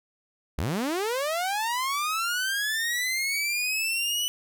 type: linear sweep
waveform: sawtooth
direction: up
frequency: 55 to 2981 Hz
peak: -22 dBFS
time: 0.58-4.28 s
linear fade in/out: 0 ms
effects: none